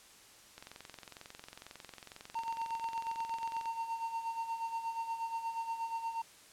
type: click train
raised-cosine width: 0.2 ms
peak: -30 dBFS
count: 69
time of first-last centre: 0.58-3.657 s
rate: 22.1 Hz
type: tone with tremolo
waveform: triangle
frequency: 913 Hz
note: A#5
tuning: 36 cents flat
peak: -31 dBFS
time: 2.35-6.22 s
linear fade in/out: 5 ms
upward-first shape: sine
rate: 8.4 Hz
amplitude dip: 65%
effects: white hiss -58 dBFS RMS until 6.52 s + low-pass 10000 Hz 12 dB/octave